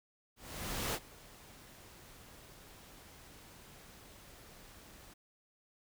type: noise with ADSR envelope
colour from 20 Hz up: pink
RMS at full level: -35 dBFS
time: 0.36-5.14 s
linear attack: 580 ms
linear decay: 50 ms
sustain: -21 dB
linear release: 11 ms
effects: none